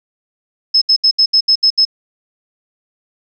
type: tone bursts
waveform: sine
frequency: 5190 Hz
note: E8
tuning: 28 cents flat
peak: -7 dBFS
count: 8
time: 0.74-1.852 s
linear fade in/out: 10 ms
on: 76 ms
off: 72 ms
effects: none